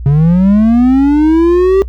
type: linear sweep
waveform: triangle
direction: up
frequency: 136 to 392.3 Hz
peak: -3 dBFS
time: 0.06-1.82 s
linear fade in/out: 0 ms
effects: noise-tail reverb RT60 0.1 s tail -18 dB re dry + added 60 Hz sine -20 dBFS peak until 1.88 s